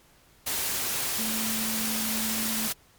sine tone in noise, 221.1 Hz, A3, 9 cents sharp, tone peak -32 dBFS, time 1.18-2.68 s, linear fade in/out 10 ms, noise white, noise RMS -29 dBFS, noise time 0.46-2.73 s, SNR -6 dB, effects pink hiss -59 dBFS RMS until 2.98 s + MP3 96 kbps

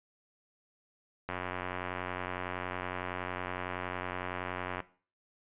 click train, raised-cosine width 0.5 ms, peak -20 dBFS, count 320, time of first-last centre 1.29-4.803 s, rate 90.8 Hz, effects noise-tail reverb RT60 0.4 s tail -17 dB re dry + resampled to 8000 Hz

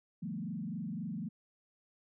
sine tone with frequency modulation, 196 Hz, G3, in tune, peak -36 dBFS, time 0.22-1.29 s, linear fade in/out 10 ms, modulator 23.8 Hz, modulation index 1.8, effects none

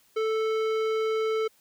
sine tone with tanh clipping, 440 Hz, A4, in tune, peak -26 dBFS, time 0.16-1.48 s, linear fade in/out 10 ms, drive 16 dB, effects white hiss -63 dBFS RMS until 1.6 s

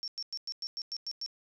sine tone bursts, 5460 Hz, F8, 40 cents flat, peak -34 dBFS, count 9, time 0.03-1.262 s, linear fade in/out 0 ms, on 48 ms, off 100 ms, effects none

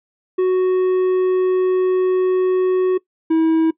triangle tone pair in turn, 370 / 322.9 Hz, F#4 / E4, 0 / -36 cents, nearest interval major second, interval 236 cents, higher first, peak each -11 / -10 dBFS, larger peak second, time 0.38-2.98 / 3.3-3.71 s, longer first, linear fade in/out 10 ms, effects noise-tail reverb RT60 0.1 s tail -20 dB re dry + resampled to 8000 Hz

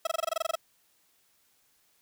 30% pulse tone bursts, 652 Hz, E5, 19 cents flat, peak -23 dBFS, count 12, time 0.05-0.555 s, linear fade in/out 5 ms, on 21 ms, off 23 ms, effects white hiss -68 dBFS RMS until 2.01 s

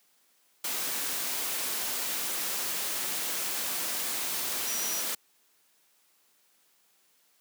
sine tone in noise, 5830 Hz, F#8, 26 cents flat, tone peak -34 dBFS, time 4.67-5.01 s, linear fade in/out 5 ms, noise white, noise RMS -32 dBFS, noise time 0.64-5.15 s, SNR -5 dB, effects white hiss -67 dBFS RMS until 7.4 s + high-pass 200 Hz 12 dB/octave

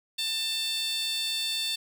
15% pulse tone with high-pass filter, 892 Hz, A5, 23 cents sharp, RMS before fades -30 dBFS, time 0.18-1.76 s, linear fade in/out 10 ms, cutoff 4000 Hz, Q 3.6, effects none

